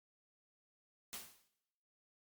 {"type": "noise with exponential decay", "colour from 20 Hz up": "white", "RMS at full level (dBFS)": -42, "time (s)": [1.13, 1.48], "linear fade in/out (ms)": 0, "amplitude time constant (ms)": 75, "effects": ["noise-tail reverb RT60 0.9 s tail -18 dB re dry", "MP3 96 kbps"]}